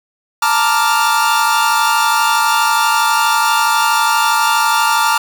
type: chord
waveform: 45% pulse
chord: Bb major seventh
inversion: third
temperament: equal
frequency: 880 / 932.3 / 1174.7 / 1396.9 Hz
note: A5 / Bb5 / D6 / F6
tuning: 0 / 0 / 0 / 0 cents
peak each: -17 dBFS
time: 0.42-5.18 s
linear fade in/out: 5 ms
effects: 7-bit